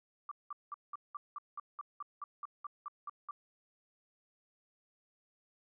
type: tone bursts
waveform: sine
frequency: 1171 Hz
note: D6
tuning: 5 cents flat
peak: -39 dBFS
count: 15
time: 0.29-3.31 s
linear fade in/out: 2 ms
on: 24 ms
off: 190 ms
effects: none